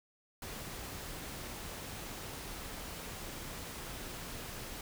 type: noise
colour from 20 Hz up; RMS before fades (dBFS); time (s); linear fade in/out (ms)
pink; -44; 0.42-4.81; 2
effects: none